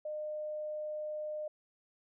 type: tone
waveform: sine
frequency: 608 Hz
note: D#5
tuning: 40 cents flat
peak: -36 dBFS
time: 0.05-1.48 s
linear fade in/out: 5 ms
effects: none

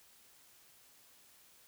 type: silence
effects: white hiss -63 dBFS RMS until 1.67 s

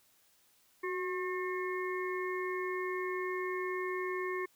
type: harmonic tone with a mistuned harmonic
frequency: 360.2 Hz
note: F#4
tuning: 46 cents flat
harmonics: 1 / 3 / 5 / 6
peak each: -35 / -40 / -42 / -43 dBFS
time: 0.83-4.46 s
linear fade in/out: 10 ms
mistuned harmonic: 1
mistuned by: +46 cents
effects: white hiss -68 dBFS RMS until 4.55 s

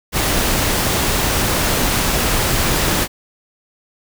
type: noise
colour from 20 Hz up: pink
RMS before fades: -17 dBFS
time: 0.12-3.08 s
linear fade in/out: 50 ms
effects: none

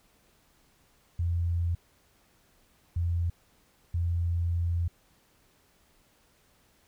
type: tone bursts at uneven times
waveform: sine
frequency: 85.6 Hz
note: F2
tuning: 34 cents flat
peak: -25 dBFS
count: 3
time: 1.19-1.75 / 2.96-3.3 / 3.94-4.88 s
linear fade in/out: 5 ms
effects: pink hiss -65 dBFS RMS until 6.87 s

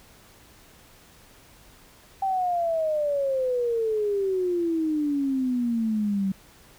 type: exponential sweep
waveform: sine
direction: down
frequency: 784 to 190 Hz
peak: -22 dBFS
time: 2.22-6.32 s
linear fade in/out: 5 ms
effects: pink hiss -53 dBFS RMS until 6.78 s

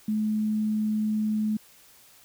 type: tone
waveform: sine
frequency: 214.5 Hz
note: A3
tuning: 44 cents flat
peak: -23 dBFS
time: 0.08-1.57 s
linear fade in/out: 5 ms
effects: white hiss -55 dBFS RMS until 2.24 s

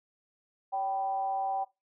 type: tone with frequency modulation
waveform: sine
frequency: 776 Hz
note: G5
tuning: 18 cents flat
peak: -28 dBFS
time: 0.72-1.65 s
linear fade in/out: 20 ms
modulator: 210 Hz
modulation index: 0.4
effects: noise-tail reverb RT60 0.2 s tail -17 dB re dry

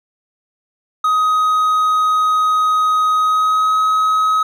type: tone with pitch glide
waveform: triangle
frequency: 1257 to 1272.3 Hz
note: D#6 to D#6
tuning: +17 to +38 cents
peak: -10 dBFS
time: 1.04-4.43 s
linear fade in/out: 5 ms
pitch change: +21 cents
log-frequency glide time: 3.16-3.78 s
effects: none

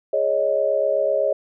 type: chord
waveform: sine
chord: Ab suspended fourth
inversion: none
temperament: equal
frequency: 415.3 / 554.4 / 622.3 Hz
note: Ab4 / Db5 / Eb5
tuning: 0 / 0 / 0 cents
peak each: -26 / -20 / -21 dBFS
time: 0.13-1.33 s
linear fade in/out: 5 ms
effects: none

